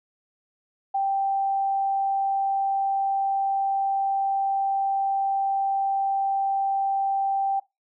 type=tone; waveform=sine; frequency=784 Hz; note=G5; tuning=in tune; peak=-21 dBFS; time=0.94-7.6 s; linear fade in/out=10 ms; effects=noise-tail reverb RT60 0.2 s tail -19 dB re dry

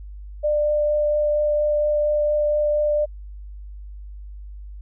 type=tone with vibrato; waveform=sine; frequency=596 Hz; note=D5; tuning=25 cents sharp; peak=-17 dBFS; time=0.43-3.06 s; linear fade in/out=20 ms; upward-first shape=triangle; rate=4.3 Hz; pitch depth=9 cents each way; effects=added 50 Hz sine -34 dBFS peak until 4.81 s

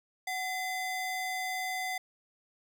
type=ring-modulated tone; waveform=square; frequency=1391 Hz; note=F6; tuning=7 cents flat; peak=-30 dBFS; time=0.27-1.98 s; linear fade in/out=5 ms; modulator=644 Hz; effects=none

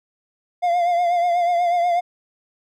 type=tone with vibrato; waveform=triangle; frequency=699 Hz; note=F5; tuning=1 cent sharp; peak=-14 dBFS; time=0.62-2.01 s; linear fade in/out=20 ms; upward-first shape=triangle; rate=8.2 Hz; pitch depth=52 cents each way; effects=none

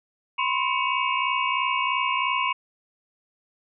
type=tone cluster; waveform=sine; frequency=1004 / 1067 / 2251 / 2586 / 2816 Hz; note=B5 / C6 / C#7 / E7 / F7; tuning=+28 / +34 / +26 / -34 / +14 cents; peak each=-27 / -26 / -29 / -31 / -31 dBFS; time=0.38-2.53 s; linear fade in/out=10 ms; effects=none

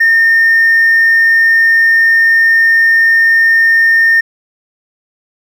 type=tone with hard clipping; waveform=triangle; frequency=1821 Hz; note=A#6; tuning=41 cents flat; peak=-5 dBFS; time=0-4.21 s; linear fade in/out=10 ms; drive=2 dB; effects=none

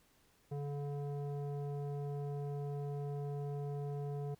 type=tone with low-pass filter; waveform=square; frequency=143.3 Hz; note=D3; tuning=42 cents flat; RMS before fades=-40 dBFS; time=0.51-4.35 s; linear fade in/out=10 ms; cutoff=590 Hz; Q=1.8; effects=pink hiss -70 dBFS RMS until 4.39 s

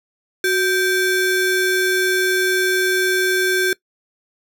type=ring-modulated tone; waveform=square; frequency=970 Hz; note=B5; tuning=31 cents flat; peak=-13 dBFS; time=0.44-3.73 s; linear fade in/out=2 ms; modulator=599 Hz; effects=noise-tail reverb RT60 0.1 s tail -21 dB re dry

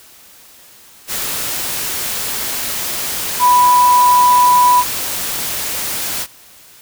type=tone in noise; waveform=sine; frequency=987.8 Hz; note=B5; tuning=in tune; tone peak=-7 dBFS; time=3.39-4.84 s; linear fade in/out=50 ms; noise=white; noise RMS=-21 dBFS; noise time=1.07-6.27 s; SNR=+11 dB; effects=white hiss -43 dBFS RMS until 6.81 s

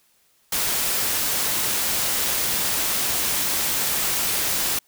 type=noise; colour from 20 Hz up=white; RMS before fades=-23 dBFS; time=0.52-4.79 s; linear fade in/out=5 ms; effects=white hiss -62 dBFS RMS until 4.87 s

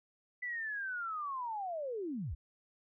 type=linear sweep; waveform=sine; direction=down; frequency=2003 to 48.18 Hz; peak=-36 dBFS; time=0.42-2.35 s; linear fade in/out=10 ms; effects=none

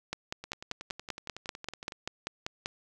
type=two click trains; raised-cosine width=0.2 ms; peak=-16 / -24 dBFS; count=14 / 17; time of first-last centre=0.13-2.659 / 0.44-1.921 s; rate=5.14 / 10.8 Hz; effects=none

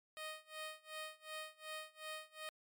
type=tone with tremolo; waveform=10% pulse; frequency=622.3 Hz; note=D#5; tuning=in tune; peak=-35 dBFS; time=0.17-2.49 s; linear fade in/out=0 ms; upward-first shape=sine; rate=2.7 Hz; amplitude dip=95%; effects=MP3 96 kbps

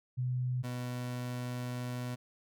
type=tone pair in turn; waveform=sine / 30% pulse; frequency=125.8 / 123.71 Hz; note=B2 / B2; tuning=+32 / +3 cents; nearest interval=unison; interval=29 cents; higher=first; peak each=-30 / -33 dBFS; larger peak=first; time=0.17-0.63 / 0.63-2.16 s; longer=second; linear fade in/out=20 ms; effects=none

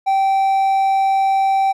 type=tone; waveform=triangle; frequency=777 Hz; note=G5; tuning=16 cents flat; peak=-11 dBFS; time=0.06-1.73 s; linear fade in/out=20 ms; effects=none

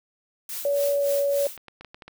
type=noise with tremolo; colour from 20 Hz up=blue; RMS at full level=-32 dBFS; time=0.49-1.57 s; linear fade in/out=2 ms; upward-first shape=sine; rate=3.5 Hz; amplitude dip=75%
type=tone with pitch glide; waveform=sine; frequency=568 to 564.4 Hz; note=C#5 to C#5; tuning=+42 to +31 cents; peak=-20 dBFS; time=0.65-1.47 s; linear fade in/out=2 ms; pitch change=-11 cents; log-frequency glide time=0.99-1.05 s
type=clicks; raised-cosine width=0.3 ms; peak=-26 dBFS; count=8; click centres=1.456 / 1.577 / 1.683 / 1.81 / 1.847 / 1.945 / 2.022 / 2.08 s
effects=none

